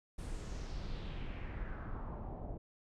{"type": "noise with low-pass filter sweep", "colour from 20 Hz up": "brown", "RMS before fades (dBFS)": -42, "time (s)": [0.18, 2.58], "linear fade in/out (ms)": 10, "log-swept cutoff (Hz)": [10000, 600], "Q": 2.7, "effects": []}